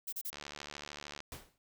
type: noise bursts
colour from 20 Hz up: violet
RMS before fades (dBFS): -39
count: 3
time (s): 0.07-0.304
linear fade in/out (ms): 10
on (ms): 56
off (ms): 33
type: click train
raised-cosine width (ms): 0.2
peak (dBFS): -26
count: 65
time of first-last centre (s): 0.33-1.204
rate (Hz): 73.2
type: noise with exponential decay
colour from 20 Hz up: pink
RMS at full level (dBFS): -42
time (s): 1.32-1.58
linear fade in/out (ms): 1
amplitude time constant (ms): 56
effects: none

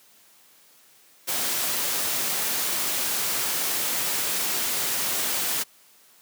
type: noise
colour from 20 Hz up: white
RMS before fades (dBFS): -26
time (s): 1.27-5.64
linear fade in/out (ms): 20
effects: white hiss -56 dBFS RMS until 6.21 s + high-pass 150 Hz 12 dB/octave

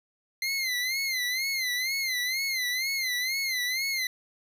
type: tone with vibrato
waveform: 25% pulse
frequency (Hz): 2073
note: C7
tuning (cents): -17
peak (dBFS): -23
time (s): 0.42-4.07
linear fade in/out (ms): 2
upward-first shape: sine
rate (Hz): 2.1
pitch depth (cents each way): 100
effects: none

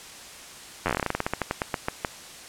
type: slowing click train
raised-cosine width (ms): 0.5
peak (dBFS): -9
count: 22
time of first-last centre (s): 0.86-2.048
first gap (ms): 10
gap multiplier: 1.15
effects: white hiss -43 dBFS RMS until 2.48 s + low-pass 9000 Hz 12 dB/octave

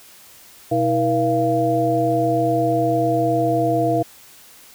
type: tone cluster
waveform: sine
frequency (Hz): 125.2 / 321.5 / 479.1 / 684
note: B2 / E4 / A#4 / F5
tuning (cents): +24 / -43 / +47 / -36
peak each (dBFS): -24 / -21 / -23 / -19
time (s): 0.71-4.03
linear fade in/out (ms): 10
effects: white hiss -46 dBFS RMS until 4.74 s

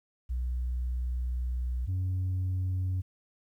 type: tone pair in turn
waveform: sine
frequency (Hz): 61.74 / 92.51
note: B1 / F#2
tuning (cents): 0 / 0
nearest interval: perfect fifth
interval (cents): 700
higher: second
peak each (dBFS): -27 / -25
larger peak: second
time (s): 0.29-1.87 / 1.87-3.02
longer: first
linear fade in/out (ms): 20
effects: tanh soft clip ceiling -26 dBFS + 11-bit

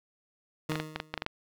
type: tone with exponential decay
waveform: 20% pulse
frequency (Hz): 155.56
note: D#3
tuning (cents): 0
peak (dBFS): -24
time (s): 0.69-1.25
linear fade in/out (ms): 5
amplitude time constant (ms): 120
type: clicks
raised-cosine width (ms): 0.3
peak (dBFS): -15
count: 9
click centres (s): 0.719 / 0.756 / 0.8 / 0.96 / 1.001 / 1.14 / 1.177 / 1.221 / 1.264
effects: none

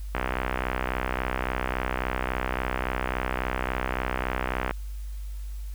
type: click train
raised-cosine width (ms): 0.5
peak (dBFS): -11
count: 291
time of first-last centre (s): 0.15-4.71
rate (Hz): 63.6
effects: added 50 Hz sine -32 dBFS peak until 5.74 s + white hiss -55 dBFS RMS until 5.74 s

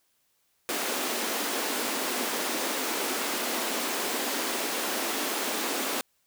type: high-pass noise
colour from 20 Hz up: pink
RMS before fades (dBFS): -30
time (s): 0.69-6.01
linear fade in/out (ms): 0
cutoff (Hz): 230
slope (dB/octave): 48
effects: white hiss -71 dBFS RMS until 6.26 s

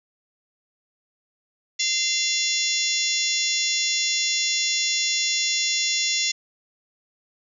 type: harmonic tone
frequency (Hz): 690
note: F5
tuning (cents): -21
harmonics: 3 / 4 / 5 / 6 / 7 / 8 / 9 / 10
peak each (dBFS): -29 / -31 / -28 / -30 / -32 / -27 / -31 / -28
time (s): 1.79-6.32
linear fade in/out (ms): 10
effects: none

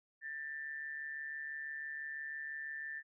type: tone with amplitude modulation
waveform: sine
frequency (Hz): 1779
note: A6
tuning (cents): +19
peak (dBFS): -38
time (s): 0.21-3.03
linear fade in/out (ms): 50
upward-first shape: sine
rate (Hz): 146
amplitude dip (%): 55
effects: none

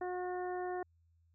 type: harmonic tone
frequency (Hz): 361.9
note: F#4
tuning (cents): -38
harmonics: 1 / 2 / 3 / 4 / 5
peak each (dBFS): -38 / -40 / -50 / -52 / -51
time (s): 0.01-0.83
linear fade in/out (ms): 5
effects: added 83 Hz sine -67 dBFS peak until 1.34 s

